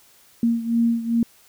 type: beating tone pair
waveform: sine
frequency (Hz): 231.6 / 234.1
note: A#3 / A#3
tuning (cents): -11 / +8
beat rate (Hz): 2.5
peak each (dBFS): -19 / -23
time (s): 0.43-1.23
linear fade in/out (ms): 2
effects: white hiss -54 dBFS RMS until 1.48 s